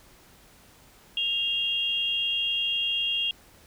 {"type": "tone pair together", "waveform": "sine", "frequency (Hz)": [2792, 3264], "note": ["F7", "G#7"], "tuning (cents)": [-1, -31], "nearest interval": "minor third", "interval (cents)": 270, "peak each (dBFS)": -27, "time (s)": [1.17, 3.31], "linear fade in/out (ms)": 2, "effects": ["pink hiss -55 dBFS RMS until 3.66 s"]}